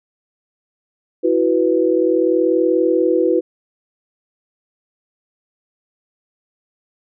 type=chord; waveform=sine; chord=E suspended second; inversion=none; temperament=equal; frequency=329.6 / 370 / 493.9 Hz; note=E4 / F#4 / B4; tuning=0 / 0 / 0 cents; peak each=-17 dBFS; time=1.23-3.41 s; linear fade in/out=20 ms; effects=none